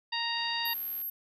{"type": "harmonic tone", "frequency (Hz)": 932.3, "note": "A#5", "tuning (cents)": 0, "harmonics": [1, 2, 3, 4, 5], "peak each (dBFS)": [-36, -36, -36, -36, -36], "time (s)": [0.12, 0.74], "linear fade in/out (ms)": 10}
{"type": "click train", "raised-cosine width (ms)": 0.2, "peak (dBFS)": -35, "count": 53, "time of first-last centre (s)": [0.37, 1.015], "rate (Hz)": 80.6}
{"type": "tone", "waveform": "sine", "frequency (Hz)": 12560, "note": "G9", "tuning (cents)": 2, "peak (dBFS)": -33, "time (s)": [0.65, 1.1], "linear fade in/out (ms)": 5}
{"effects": []}